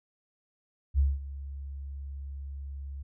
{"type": "tone with ADSR envelope", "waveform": "sine", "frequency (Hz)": 69.3, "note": "C#2", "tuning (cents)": 0, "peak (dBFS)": -19, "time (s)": [0.94, 3.03], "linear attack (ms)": 48, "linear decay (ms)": 200, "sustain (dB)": -17, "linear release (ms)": 11, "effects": []}